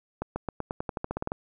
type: accelerating click train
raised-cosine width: 1 ms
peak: -16 dBFS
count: 14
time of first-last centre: 0.22-1.319 s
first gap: 140 ms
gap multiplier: 0.91
effects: none